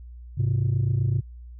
sine tone pair together, 102.96 / 130.81 Hz, G#2 / C3, -15 / 0 cents, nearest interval major third, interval 415 cents, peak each -21 dBFS, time 0.37-1.21 s, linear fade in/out 20 ms, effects tanh soft clip ceiling -17 dBFS + added 60 Hz sine -39 dBFS peak until 1.59 s

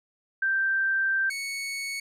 sine / sawtooth tone pair in turn, 1568 / 2217 Hz, G6 / C#7, 0 / 0 cents, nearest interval tritone, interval 600 cents, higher second, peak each -22 / -27 dBFS, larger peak first, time 0.42-1.3 / 1.3-2 s, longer first, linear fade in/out 5 ms, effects low-pass 12000 Hz 12 dB/octave

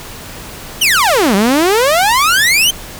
sawtooth exponential two-way sweep, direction down then up, 3187 to 188 to 3187 Hz, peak -5 dBFS, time 0.81-2.71 s, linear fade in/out 10 ms, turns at 1.35 s, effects pink hiss -30 dBFS RMS until 2.99 s

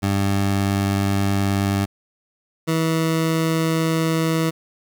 20% pulse tone pair in turn, 98.9 / 161.9 Hz, G2 / E3, +16 / -31 cents, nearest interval major sixth, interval 853 cents, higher second, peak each -13 dBFS, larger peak neither, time 0.02-1.86 / 2.67-4.51 s, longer neither, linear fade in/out 20 ms, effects 9-bit

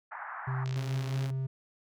pink band-pass noise, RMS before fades -41 dBFS, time 0.11-0.65 s, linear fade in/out 10 ms, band 770 to 1800 Hz, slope 48 dB/octave
triangle tone with pitch glide, 130.81 to 132.71 Hz, C3 to C3, 0 to +25 cents, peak -28 dBFS, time 0.47-1.47 s, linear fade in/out 10 ms, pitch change +25 cents, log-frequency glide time 1.03-1.27 s
click train, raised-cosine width 0.2 ms, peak -25 dBFS, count 37, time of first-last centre 0.66-1.259 s, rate 60.1 Hz
sawtooth tone, 135.6 Hz, C#3, 38 cents flat, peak -35 dBFS, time 0.76-1.31 s, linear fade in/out 5 ms
effects none

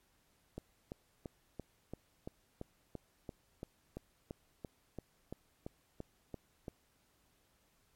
click train, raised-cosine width 2 ms, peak -29 dBFS, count 19, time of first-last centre 0.58-6.682 s, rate 2.95 Hz, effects pink hiss -73 dBFS RMS until 7.95 s + MP3 64 kbps

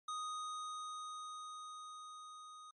square tone with level ramp, 1244.5 Hz, D#6, in tune, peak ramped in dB -40 to -53 dBFS, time 0.08-2.71 s, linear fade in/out 5 ms, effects MP3 48 kbps

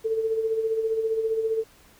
sine tone with tremolo, 445.1 Hz, A4, 20 cents sharp, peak -20 dBFS, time 0.04-1.64 s, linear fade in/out 20 ms, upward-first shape sine, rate 15 Hz, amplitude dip 55%, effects pink hiss -55 dBFS RMS until 1.99 s

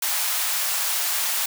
white high-pass noise, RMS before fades -24 dBFS, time 0.02-1.46 s, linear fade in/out 5 ms, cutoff 660 Hz, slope 24 dB/octave, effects none

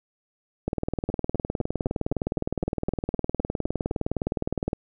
two click trains, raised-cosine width 2 ms, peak -16 / -12 dBFS, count 12 / 80, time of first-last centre 1.1-3.913 / 0.68-4.731 s, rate 3.91 / 19.5 Hz, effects none

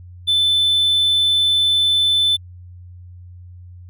triangle tone, 3520 Hz, A7, in tune, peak -11 dBFS, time 0.27-2.37 s, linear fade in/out 20 ms, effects tanh soft clip ceiling -7 dBFS + added 89 Hz sine -36 dBFS peak until 3.89 s

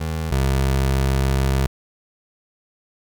25% pulse tone pair in turn, 79.6 / 66.94 Hz, D#2 / C2, +40 / +40 cents, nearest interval minor third, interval 300 cents, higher first, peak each -19 / -13 dBFS, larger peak second, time 0-0.31 / 0.31-1.67 s, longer second, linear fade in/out 10 ms, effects none

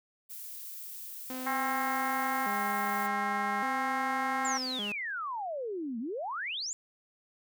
violet noise, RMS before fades -43 dBFS, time 0.29-3.08 s, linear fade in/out 20 ms
sawtooth tone with vibrato, 229.8 Hz, A#3, 25 cents flat, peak -33 dBFS, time 1.3-4.92 s, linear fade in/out 2 ms, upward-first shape square, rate 0.43 Hz, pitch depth 190 cents each way
harmonic tone, 266.9 Hz, C4, 35 cents sharp, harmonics 3 / 4 / 5 / 6 / 7 / 8, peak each -33 / -35 / -37 / -39 / -40 / -41 dBFS, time 1.46-4.58 s, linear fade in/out 10 ms
sine exponential two-way sweep, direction down then up, 7459 to 217.5 to 7459 Hz, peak -33 dBFS, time 4.45-6.73 s, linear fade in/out 0 ms, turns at 5.99 s
effects none

